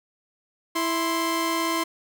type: tone pair together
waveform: sawtooth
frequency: 329.6 / 1046.4 Hz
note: E4 / C6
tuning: 0 / 0 cents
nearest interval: octave + minor sixth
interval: 2000 cents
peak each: -22 dBFS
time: 0.75-1.84 s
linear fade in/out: 10 ms
effects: none